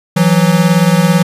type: beating tone pair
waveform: square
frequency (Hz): 164.81 / 182.81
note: E3 / F#3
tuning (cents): 0 / -21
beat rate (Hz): 18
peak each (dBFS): -11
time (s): 0.16-1.23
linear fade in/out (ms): 10
effects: resampled to 32000 Hz